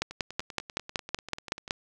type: two click trains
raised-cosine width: 0.2 ms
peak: -10 / -23 dBFS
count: 10 / 17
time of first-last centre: 0.02-1.709 / 0.11-1.679 s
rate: 5.33 / 10.2 Hz
effects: none